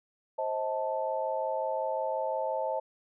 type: chord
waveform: sine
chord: A diminished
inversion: first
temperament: just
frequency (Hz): 528 / 633.6 / 880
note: C5 / Eb5 / A5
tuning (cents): +16 / +31 / 0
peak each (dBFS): -33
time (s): 0.38-2.8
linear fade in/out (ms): 10
effects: none